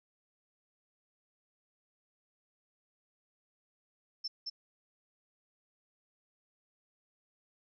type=tone with echo; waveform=sine; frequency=5320 Hz; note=E8; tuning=15 cents sharp; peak=-34 dBFS; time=4.24-4.28 s; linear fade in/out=10 ms; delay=220 ms; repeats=1; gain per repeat=-2 dB; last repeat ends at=4.5 s; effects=none